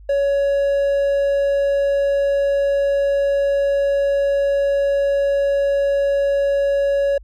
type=tone; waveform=triangle; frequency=560 Hz; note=C#5; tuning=18 cents sharp; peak=-13 dBFS; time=0.09-7.18 s; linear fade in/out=5 ms; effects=added 50 Hz sine -39 dBFS peak until 7.23 s